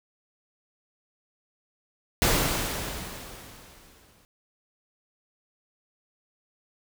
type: noise with exponential decay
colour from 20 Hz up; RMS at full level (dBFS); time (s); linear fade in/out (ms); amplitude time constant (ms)
pink; -21; 2.22-4.25; 0; 440
effects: none